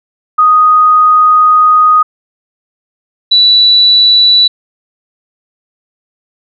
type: tone pair in turn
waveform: sine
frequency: 1244.5 / 3951 Hz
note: D#6 / B7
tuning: 0 / 0 cents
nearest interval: octave + minor sixth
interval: 2000 cents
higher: second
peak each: -3 dBFS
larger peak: neither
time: 0.38-2.03 / 3.31-4.48 s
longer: first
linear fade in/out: 10 ms
effects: none